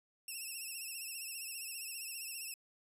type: tone with vibrato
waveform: 5% pulse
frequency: 2669 Hz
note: E7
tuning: 21 cents sharp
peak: -33 dBFS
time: 0.28-2.54 s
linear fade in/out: 2 ms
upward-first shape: sine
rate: 15 Hz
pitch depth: 71 cents each way
effects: resampled to 32000 Hz